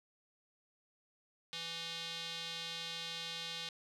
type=tone with band-pass filter; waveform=square; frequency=166.4 Hz; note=E3; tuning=17 cents sharp; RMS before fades=-43 dBFS; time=1.53-3.69 s; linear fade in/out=0 ms; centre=3700 Hz; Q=3; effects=none